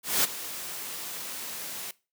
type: noise with ADSR envelope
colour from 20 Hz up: white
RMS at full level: -22 dBFS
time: 0.03-1.91 s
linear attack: 210 ms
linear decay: 17 ms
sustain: -15 dB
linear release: 3 ms
effects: noise-tail reverb RT60 0.3 s tail -21 dB re dry + high-pass 150 Hz 12 dB/octave